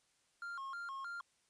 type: tone with vibrato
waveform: triangle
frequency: 1228 Hz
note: D#6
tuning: 23 cents flat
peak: -40 dBFS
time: 0.42-1.21 s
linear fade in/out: 2 ms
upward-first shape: square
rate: 3.2 Hz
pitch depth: 220 cents each way
effects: white hiss -75 dBFS RMS until 1.49 s + resampled to 22050 Hz